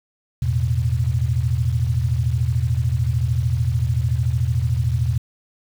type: chord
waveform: sine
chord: E suspended fourth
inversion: none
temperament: equal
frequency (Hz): 82.41 / 110 / 123.47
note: E2 / A2 / B2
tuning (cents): 0 / 0 / 0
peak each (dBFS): -22 / -23 / -20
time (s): 0.42-5.18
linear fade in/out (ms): 5
effects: 7-bit